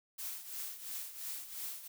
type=noise with tremolo; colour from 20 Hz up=blue; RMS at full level=-40 dBFS; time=0.18-1.88 s; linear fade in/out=10 ms; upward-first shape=triangle; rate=2.9 Hz; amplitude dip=75%; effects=none